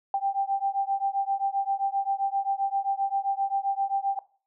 sine beating tone pair, 784 / 791.6 Hz, G5 / G5, 0 / +17 cents, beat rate 7.6 Hz, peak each -27 dBFS, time 0.14-4.19 s, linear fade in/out 2 ms, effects noise-tail reverb RT60 0.4 s tail -19 dB re dry

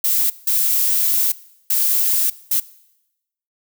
violet noise bursts at uneven times, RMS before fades -17 dBFS, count 4, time 0.04-0.3 / 0.47-1.32 / 1.7-2.3 / 2.51-2.6 s, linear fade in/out 5 ms, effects noise-tail reverb RT60 0.9 s tail -20 dB re dry

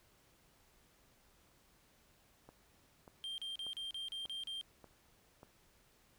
click train, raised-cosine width 1 ms, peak -40 dBFS, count 6, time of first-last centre 2.49-5.431 s, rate 1.7 Hz
triangle tone bursts, 3176 Hz, G7, 22 cents sharp, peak -39 dBFS, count 8, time 3.24-4.612 s, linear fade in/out 0 ms, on 140 ms, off 36 ms
effects pink hiss -69 dBFS RMS until 6.18 s

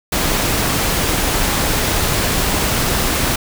pink noise, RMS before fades -17 dBFS, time 0.12-3.36 s, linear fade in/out 5 ms, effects none

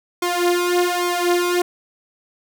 sawtooth tone with flanger, 353.1 Hz, F4, 19 cents sharp, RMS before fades -19 dBFS, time 0.22-1.62 s, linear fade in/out 5 ms, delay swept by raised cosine 0.89 to 3.69 ms, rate 1.2 Hz, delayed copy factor +0.85, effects none

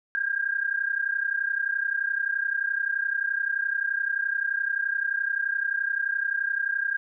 sine tone pair together, 1593.4 / 1625 Hz, G6 / G#6, +28 / -38 cents, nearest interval unison, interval 34 cents, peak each -27 dBFS, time 0.15-6.97 s, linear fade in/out 0 ms, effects none

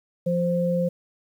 sine tone pair together, 174.5 / 522.9 Hz, F3 / C5, -1 / -1 cents, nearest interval octave + perfect fifth, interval 1900 cents, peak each -23 dBFS, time 0.26-0.89 s, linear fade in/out 10 ms, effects 9-bit

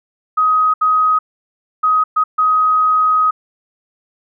sine tone bursts at uneven times, 1259 Hz, D#6, 20 cents sharp, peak -10 dBFS, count 5, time 0.37-0.74 / 0.81-1.19 / 1.83-2.04 / 2.16-2.24 / 2.38-3.31 s, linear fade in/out 10 ms, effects none

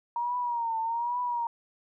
sine tone with vibrato, 940 Hz, A#5, 14 cents sharp, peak -27 dBFS, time 0.16-1.47 s, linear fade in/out 2 ms, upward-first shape triangle, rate 1.2 Hz, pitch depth 90 cents each way, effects none

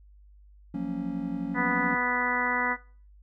triangle chord, Gb major seventh, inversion third, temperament just, 173.43 / 185 / 231.2 / 277.5 Hz, F3 / Gb3 / Bb3 / Db4, -12 / 0 / -14 / +2 cents, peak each -35 / -33 / -33 / -30 dBFS, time 0.74-1.95 s, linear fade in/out 5 ms
harmonic tone, 246.9 Hz, B3, in tune, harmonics 1 / 2 / 3 / 4 / 5 / 6 / 7 / 8, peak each -35 / -36 / -36 / -31 / -35 / -33 / -33 / -30 dBFS, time 1.54-2.77 s, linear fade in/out 50 ms
effects noise-tail reverb RT60 0.4 s tail -18 dB re dry + added 50 Hz sine -51 dBFS peak until 3.22 s

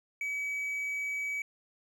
triangle tone, 2279 Hz, C#7, 47 cents sharp, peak -30 dBFS, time 0.21-1.42 s, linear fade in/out 2 ms, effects none

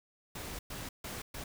pink noise bursts at uneven times, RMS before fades -42 dBFS, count 4, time 0.35-0.59 / 0.7-0.89 / 1.04-1.22 / 1.34-1.44 s, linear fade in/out 5 ms, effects none

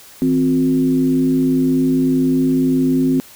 sine tone with frequency modulation, 261.5 Hz, C4, 1 cent flat, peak -12 dBFS, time 0.22-3.2 s, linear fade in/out 0 ms, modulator 98.3 Hz, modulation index 0.62, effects white hiss -42 dBFS RMS until 3.35 s

